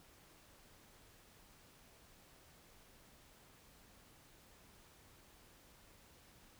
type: silence
effects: pink hiss -64 dBFS RMS until 6.59 s